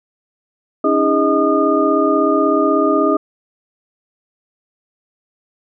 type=tone cluster; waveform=sine; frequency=281.1 / 317.4 / 407.7 / 629 / 1220 Hz; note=C#4 / D#4 / G#4 / D#5 / D#6; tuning=+24 / +35 / -32 / +19 / -34 cents; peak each=-18 dBFS; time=0.84-3.17 s; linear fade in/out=5 ms; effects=none